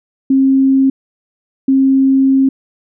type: tone pair in turn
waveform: sine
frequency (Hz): 268.1 / 268.1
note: C4 / C4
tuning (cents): +42 / +42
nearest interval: unison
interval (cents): 0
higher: neither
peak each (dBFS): -7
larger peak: neither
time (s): 0.3-0.9 / 1.68-2.49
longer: second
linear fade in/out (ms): 5
effects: none